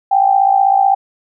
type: tone with amplitude modulation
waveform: sine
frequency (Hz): 784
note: G5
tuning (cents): 0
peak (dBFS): -5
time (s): 0.11-0.95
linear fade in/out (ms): 10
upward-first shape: sine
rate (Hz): 55.9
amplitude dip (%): 75
effects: none